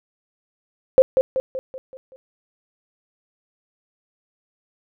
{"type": "tone with echo", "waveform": "sine", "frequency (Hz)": 523.3, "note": "C5", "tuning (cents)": 0, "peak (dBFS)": -6, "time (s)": [0.98, 1.02], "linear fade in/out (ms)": 0, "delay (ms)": 190, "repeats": 6, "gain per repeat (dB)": -6, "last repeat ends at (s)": 2.16, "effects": []}